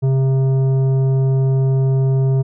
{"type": "tone with tanh clipping", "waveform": "triangle", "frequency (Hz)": 133.5, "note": "C3", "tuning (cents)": 35, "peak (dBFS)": -14, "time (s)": [0.02, 2.43], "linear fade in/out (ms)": 20, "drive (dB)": 14, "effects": []}